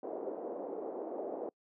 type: band-pass noise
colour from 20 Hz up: pink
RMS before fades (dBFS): -40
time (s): 0.03-1.49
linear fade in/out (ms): 2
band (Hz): 340 to 640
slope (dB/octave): 24
effects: noise-tail reverb RT60 0.1 s tail -26 dB re dry + high-pass 200 Hz 12 dB/octave